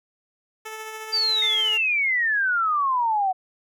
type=tone with tremolo; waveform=10% pulse; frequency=437.5 Hz; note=A4; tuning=10 cents flat; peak=-24 dBFS; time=0.65-1.78 s; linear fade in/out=10 ms; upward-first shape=sine; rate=14 Hz; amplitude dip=30%
type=exponential sweep; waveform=sine; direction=down; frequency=4772 to 735 Hz; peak=-19 dBFS; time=1.12-3.33 s; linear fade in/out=20 ms
type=tone with exponential decay; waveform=triangle; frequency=2093 Hz; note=C7; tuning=in tune; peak=-23 dBFS; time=1.42-2.3 s; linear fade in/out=2 ms; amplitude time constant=190 ms
effects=none